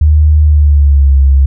sine tone with pitch glide, 76 to 68.1 Hz, D#2 to C#2, -40 to -30 cents, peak -3 dBFS, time 0.01-1.46 s, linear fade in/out 5 ms, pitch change -190 cents, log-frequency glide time 0.42-1.16 s, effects none

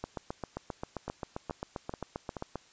two click trains, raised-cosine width 1 ms, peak -23 / -21 dBFS, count 4 / 20, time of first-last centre 1.08-2.368 / 0.04-2.557 s, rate 2.33 / 7.55 Hz, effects white hiss -60 dBFS RMS until 2.72 s + resampled to 16000 Hz

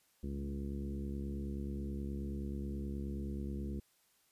harmonic tone with a mistuned harmonic, 69.4 Hz, C#2, 3 cents sharp, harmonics 1 / 2 / 3 / 4 / 5 / 6 / 7, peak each -40 / -47 / -42 / -49 / -48 / -56 / -57 dBFS, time 0.23-3.8 s, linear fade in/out 5 ms, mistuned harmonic 2, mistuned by +27 cents, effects white hiss -72 dBFS RMS until 4.31 s + resampled to 32000 Hz

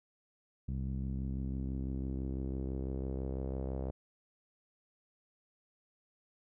sawtooth tone with low-pass filter sweep, 66 Hz, C2, 16 cents sharp, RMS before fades -37 dBFS, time 0.68-3.91 s, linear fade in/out 5 ms, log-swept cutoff 180 to 580 Hz, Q 2, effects none

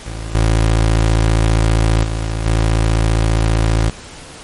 25% pulse tone with level steps, 55 Hz, A1, in tune, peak -20 / -7 / -14 / -8 dBFS, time 0.06-3.9 s, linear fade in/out 5 ms, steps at 0.35 / 2.04 / 2.46 s, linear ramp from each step 2 ms, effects pink hiss -35 dBFS RMS until 4.43 s + MP3 48 kbps

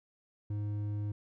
sine tone with hard clipping, 103.83 Hz, G#2, in tune, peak -34 dBFS, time 0.5-1.12 s, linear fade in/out 5 ms, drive 6 dB, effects none

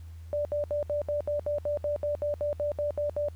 sine tone bursts, 587.3 Hz, D5, in tune, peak -26 dBFS, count 16, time 0.33-3.285 s, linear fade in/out 0 ms, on 120 ms, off 69 ms, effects added 82 Hz sine -41 dBFS peak until 3.35 s + pink hiss -63 dBFS RMS until 3.35 s

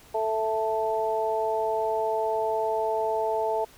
harmonic tone, 220 Hz, A3, in tune, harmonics 2 / 3 / 4, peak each -28 / -28 / -28 dBFS, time 0.14-3.65 s, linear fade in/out 10 ms, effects pink hiss -53 dBFS RMS until 3.77 s

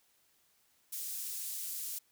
pink high-pass noise, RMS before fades -40 dBFS, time 0.92-1.99 s, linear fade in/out 10 ms, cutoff 8400 Hz, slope 12 dB/octave, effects white hiss -71 dBFS RMS until 2.11 s

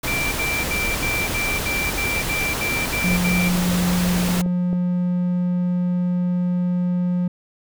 pink noise, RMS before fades -25 dBFS, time 0.03-4.42 s, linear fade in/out 10 ms
sine tone bursts, 2349 Hz, D7, in tune, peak -22 dBFS, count 11, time 0.07-3.49 s, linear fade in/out 10 ms, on 250 ms, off 67 ms
clicks, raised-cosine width 2 ms, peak -17 dBFS, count 12, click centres 2.164 / 2.426 / 2.605 / 2.79 / 3.089 / 3.272 / 3.315 / 3.473 / 3.825 / 4.289 / 4.462 / 4.73 s
triangle tone, 178.3 Hz, F3, 36 cents sharp, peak -16 dBFS, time 3.04-7.28 s, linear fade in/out 5 ms
effects none

